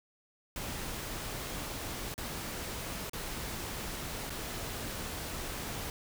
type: noise with dropouts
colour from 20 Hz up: pink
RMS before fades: -39 dBFS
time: 0.56-5.9 s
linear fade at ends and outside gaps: 1 ms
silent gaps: 2.141-2.179 / 3.096-3.133 / 4.296-4.303 s
effects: none